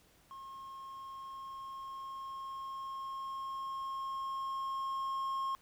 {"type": "tone with level ramp", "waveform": "triangle", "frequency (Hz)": 1076, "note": "C6", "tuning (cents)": 48, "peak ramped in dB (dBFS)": [-44, -31], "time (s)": [0.31, 5.55], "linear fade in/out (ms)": 0, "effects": ["pink hiss -66 dBFS RMS until 5.61 s"]}